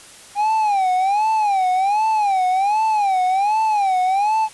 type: tone with vibrato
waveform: triangle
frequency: 804 Hz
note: G5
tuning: 44 cents sharp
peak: -13 dBFS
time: 0.35-4.49 s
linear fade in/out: 50 ms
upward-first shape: sine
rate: 1.3 Hz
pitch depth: 160 cents each way
effects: white hiss -42 dBFS RMS until 4.53 s + resampled to 24000 Hz